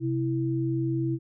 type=tone pair together; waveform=sine; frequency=130.81 / 329 Hz; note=C3 / E4; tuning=0 / -3 cents; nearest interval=octave + major third; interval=1597 cents; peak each=-27 dBFS; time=0-1.19 s; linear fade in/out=50 ms; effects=none